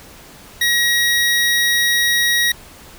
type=tone; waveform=25% pulse; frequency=1900 Hz; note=A#6; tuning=33 cents sharp; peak=-10 dBFS; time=0.61-2.52 s; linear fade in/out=5 ms; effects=pink hiss -41 dBFS RMS until 2.98 s